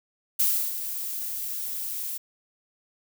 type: noise with ADSR envelope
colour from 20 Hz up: violet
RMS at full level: -21 dBFS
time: 0.39-2.18 s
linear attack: 11 ms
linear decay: 310 ms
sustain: -11 dB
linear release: 13 ms
effects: none